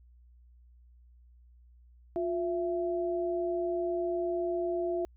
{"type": "tone pair together", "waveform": "sine", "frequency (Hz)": [353.9, 668], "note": ["F4", "E5"], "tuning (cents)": [23, 23], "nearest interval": "major seventh", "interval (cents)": 1100, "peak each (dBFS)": [-30, -33], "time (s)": [2.16, 5.05], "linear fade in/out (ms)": 0, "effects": ["added 60 Hz sine -55 dBFS peak until 5.16 s"]}